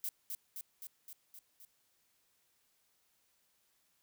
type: noise with echo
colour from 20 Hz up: violet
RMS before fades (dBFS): -38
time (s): 0.04-0.09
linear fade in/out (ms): 0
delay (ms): 260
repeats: 6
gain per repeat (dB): -3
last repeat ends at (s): 1.65
effects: white hiss -75 dBFS RMS until 4.02 s